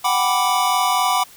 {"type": "chord", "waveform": "square", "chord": "G major seventh", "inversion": "third", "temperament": "equal", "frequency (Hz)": [740, 784, 987.8, 1174.7], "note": ["F#5", "G5", "B5", "D6"], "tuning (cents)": [0, 0, 0, 0], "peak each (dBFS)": [-22, -26, -21, -22], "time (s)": [0.04, 1.24], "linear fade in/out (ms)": 10, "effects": ["white hiss -45 dBFS RMS until 1.36 s"]}